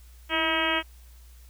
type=harmonic tone with a mistuned harmonic; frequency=320.2 Hz; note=D#4; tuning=50 cents sharp; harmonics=1 / 2 / 3 / 4 / 5 / 6 / 7 / 8 / 9 / 10; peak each=-32 / -32 / -32 / -32 / -32 / -32 / -32 / -32 / -32 / -32 dBFS; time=0.29-0.83 s; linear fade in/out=50 ms; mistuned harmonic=1; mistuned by=+46 cents; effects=added 60 Hz sine -47 dBFS peak until 1.49 s + white hiss -59 dBFS RMS until 1.49 s